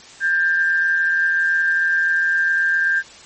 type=tone pair together; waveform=sine; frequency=1592.6 / 1760 Hz; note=G6 / A6; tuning=+27 / 0 cents; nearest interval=major second; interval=173 cents; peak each=-15 / -25 dBFS; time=0.2-3.03 s; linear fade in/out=50 ms; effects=white hiss -42 dBFS RMS until 3.25 s + MP3 32 kbps